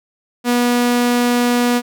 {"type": "tone", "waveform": "sawtooth", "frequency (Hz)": 242.7, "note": "B3", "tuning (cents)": -30, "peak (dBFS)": -9, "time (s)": [0.44, 1.82], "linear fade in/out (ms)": 50, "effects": []}